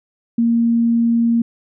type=tone; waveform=sine; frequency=232.6 Hz; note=A#3; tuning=4 cents flat; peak=-12 dBFS; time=0.38-1.42 s; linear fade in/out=5 ms; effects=none